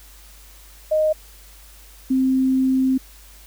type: tone pair in turn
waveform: sine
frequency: 620 / 262 Hz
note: D#5 / C4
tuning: -6 / +2 cents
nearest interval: octave + minor third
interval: 1492 cents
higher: first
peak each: -15 dBFS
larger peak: neither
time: 0.91-1.13 / 2.1-2.98 s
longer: second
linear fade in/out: 10 ms
effects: added 50 Hz sine -45 dBFS peak until 3.46 s + white hiss -48 dBFS RMS until 3.46 s